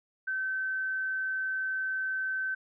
sine tone, 1537 Hz, G6, 35 cents flat, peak -29 dBFS, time 0.27-2.55 s, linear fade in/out 10 ms, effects none

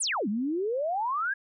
sine exponential two-way sweep, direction down then up, 10548 to 194.9 to 1677 Hz, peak -26 dBFS, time 0-1.34 s, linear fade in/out 10 ms, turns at 0.28 s, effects none

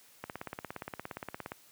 click train, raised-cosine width 0.5 ms, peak -23 dBFS, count 23, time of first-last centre 0.24-1.519 s, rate 17.2 Hz, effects white hiss -60 dBFS RMS until 1.71 s + high-pass 80 Hz 12 dB/octave

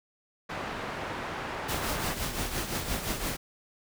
white low-pass noise, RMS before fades -36 dBFS, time 0.49-2.14 s, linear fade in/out 10 ms, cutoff 1500 Hz, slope 12 dB/octave
pink noise with tremolo, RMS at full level -30 dBFS, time 1.68-3.37 s, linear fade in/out 10 ms, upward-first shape triangle, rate 5.8 Hz, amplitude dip 60%
effects none

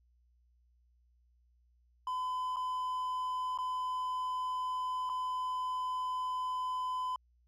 triangle tone with dropouts, 1012 Hz, B5, 42 cents sharp, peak -31 dBFS, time 2.07-7.16 s, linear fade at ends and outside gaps 2 ms, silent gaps 2.561-2.567 / 3.576-3.586 / 5.093-5.097 s, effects added 60 Hz sine -66 dBFS peak until 7.47 s

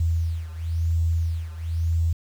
sine beating tone pair, 82.41 / 83.39 Hz, E2 / E2, 0 / +21 cents, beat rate 0.98 Hz, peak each -23 / -26 dBFS, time 0-2.13 s, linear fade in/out 5 ms, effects 8-bit

